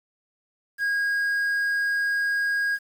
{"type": "tone with quantisation", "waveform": "triangle", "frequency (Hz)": 1636, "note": "G#6", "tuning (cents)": -26, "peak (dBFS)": -20, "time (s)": [0.78, 2.79], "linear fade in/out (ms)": 50, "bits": 8, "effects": []}